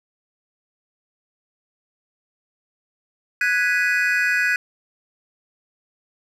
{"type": "chord", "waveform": "triangle", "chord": "G# minor seventh", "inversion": "third", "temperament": "equal", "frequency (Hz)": [1480, 1661.2, 1975.5, 2489], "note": ["F#6", "G#6", "B6", "D#7"], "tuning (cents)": [0, 0, 0, 0], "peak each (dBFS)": [-20, -20, -23, -23], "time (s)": [3.41, 4.56], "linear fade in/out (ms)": 2, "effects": []}